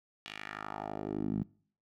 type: tone with band-pass filter sweep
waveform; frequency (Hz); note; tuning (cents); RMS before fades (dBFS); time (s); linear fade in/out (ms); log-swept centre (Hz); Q
10% pulse; 51.91; G#1; 0; -38; 0.26-1.43; 0; 3100 to 180; 2.2
effects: noise-tail reverb RT60 0.5 s tail -22 dB re dry